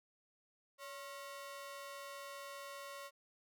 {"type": "ring-modulated tone", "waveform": "sawtooth", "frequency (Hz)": 825, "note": "G#5", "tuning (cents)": -12, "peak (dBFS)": -40, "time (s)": [0.78, 3.11], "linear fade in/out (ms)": 50, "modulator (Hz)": 260, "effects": []}